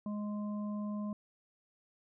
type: harmonic tone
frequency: 208.2 Hz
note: G#3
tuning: 5 cents sharp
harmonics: 1 / 3 / 5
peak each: -35 / -48 / -50 dBFS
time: 0.06-1.13 s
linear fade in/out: 2 ms
effects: none

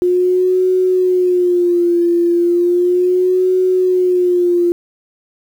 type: tone with vibrato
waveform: sine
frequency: 356.8 Hz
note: F4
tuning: 37 cents sharp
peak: -10 dBFS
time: 0.02-4.72 s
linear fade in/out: 0 ms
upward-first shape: sine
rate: 0.35 Hz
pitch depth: 63 cents each way
effects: 7-bit

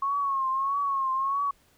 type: tone with vibrato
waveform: sine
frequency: 1092 Hz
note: C#6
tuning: 26 cents flat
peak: -24 dBFS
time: 0.02-1.51 s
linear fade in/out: 5 ms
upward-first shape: triangle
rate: 1.6 Hz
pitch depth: 76 cents each way
effects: pink hiss -63 dBFS RMS until 1.77 s

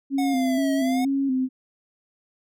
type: tone with vibrato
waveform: sine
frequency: 266.5 Hz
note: C4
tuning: 32 cents sharp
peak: -20 dBFS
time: 0.1-1.49 s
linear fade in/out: 50 ms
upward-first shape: square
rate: 2.1 Hz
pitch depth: 50 cents each way
type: linear two-way sweep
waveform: square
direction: down then up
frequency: 737 to 633 to 737 Hz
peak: -28 dBFS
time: 0.18-1.05 s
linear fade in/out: 5 ms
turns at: 0.73 s
effects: none

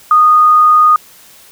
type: tone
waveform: sine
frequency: 1234 Hz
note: D#6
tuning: 15 cents flat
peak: -4 dBFS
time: 0.11-0.96 s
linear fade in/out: 2 ms
effects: white hiss -41 dBFS RMS until 1.51 s

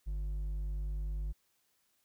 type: tone with hard clipping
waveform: sine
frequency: 50.1 Hz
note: G1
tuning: 38 cents sharp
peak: -35 dBFS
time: 0.06-1.33 s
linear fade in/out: 20 ms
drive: 4 dB
effects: white hiss -75 dBFS RMS until 2.04 s

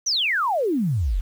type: exponential sweep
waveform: sine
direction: down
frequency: 6272 to 36.71 Hz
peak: -19 dBFS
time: 0.06-1.21 s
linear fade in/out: 10 ms
effects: 8-bit

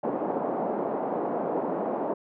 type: band-pass noise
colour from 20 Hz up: white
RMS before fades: -29 dBFS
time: 0.03-2.14 s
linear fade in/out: 10 ms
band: 210 to 780 Hz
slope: 24 dB/octave
effects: none

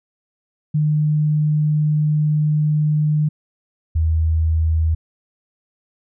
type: tone pair in turn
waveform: sine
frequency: 151.5 / 80.16 Hz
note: D#3 / E2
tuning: -46 / -48 cents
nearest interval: major seventh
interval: 1102 cents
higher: first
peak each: -14 dBFS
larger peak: neither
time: 0.74-3.29 / 3.95-4.95 s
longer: first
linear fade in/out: 10 ms
effects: none

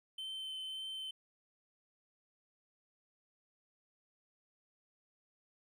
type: tone with vibrato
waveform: triangle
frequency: 3080 Hz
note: G7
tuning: 31 cents flat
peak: -39 dBFS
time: 0.18-1.11 s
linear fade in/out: 5 ms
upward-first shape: triangle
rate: 1.8 Hz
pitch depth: 11 cents each way
effects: none

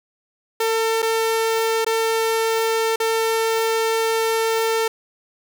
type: tone with dropouts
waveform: sawtooth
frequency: 449.5 Hz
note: A4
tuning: 37 cents sharp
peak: -14 dBFS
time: 0.6-4.88 s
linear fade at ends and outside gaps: 5 ms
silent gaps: 1.021-1.026 / 1.847-1.864 / 2.96-3 s
effects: none

